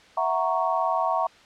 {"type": "chord", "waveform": "sine", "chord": "F# dominant seventh", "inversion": "third", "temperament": "equal", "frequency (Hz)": [659.3, 740, 932.3, 1108.7], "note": ["E5", "F#5", "A#5", "C#6"], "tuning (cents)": [0, 0, 0, 0], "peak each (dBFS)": -27, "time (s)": [0.17, 1.27], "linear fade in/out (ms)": 5, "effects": ["white hiss -52 dBFS RMS until 1.45 s", "low-pass 4000 Hz 12 dB/octave"]}